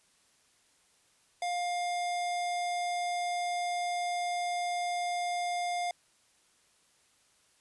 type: tone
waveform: square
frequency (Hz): 706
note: F5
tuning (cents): +19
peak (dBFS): -31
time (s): 1.42-5.91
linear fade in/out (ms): 2
effects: white hiss -67 dBFS RMS until 7.6 s + resampled to 24000 Hz